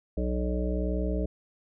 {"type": "harmonic tone", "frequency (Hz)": 61.4, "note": "B1", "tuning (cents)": -9, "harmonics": [1, 3, 5, 7, 9, 10], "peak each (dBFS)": [-28, -33, -35, -36, -38, -38], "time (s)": [0.17, 1.26], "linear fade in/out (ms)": 5, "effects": []}